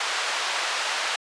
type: band-pass noise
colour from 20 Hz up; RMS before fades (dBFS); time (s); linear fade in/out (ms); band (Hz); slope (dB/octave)
pink; -27; 0-1.16; 5; 880 to 5300; 12
effects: high-pass 400 Hz 12 dB/octave + resampled to 22050 Hz